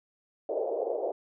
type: band-pass noise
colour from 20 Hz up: white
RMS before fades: -31 dBFS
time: 0.49-1.12 s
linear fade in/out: 5 ms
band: 390 to 660 Hz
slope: 48 dB/octave
effects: none